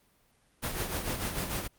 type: noise with tremolo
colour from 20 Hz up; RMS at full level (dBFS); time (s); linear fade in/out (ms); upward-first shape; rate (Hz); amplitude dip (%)
pink; -31; 0.62-1.68; 20; sine; 6.7; 55
effects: pink hiss -67 dBFS RMS until 1.78 s + Opus 32 kbps